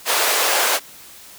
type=high-pass noise; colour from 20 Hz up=pink; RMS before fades=-18 dBFS; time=0.05-0.8 s; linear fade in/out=50 ms; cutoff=490 Hz; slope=24 dB/octave; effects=white hiss -42 dBFS RMS until 1.38 s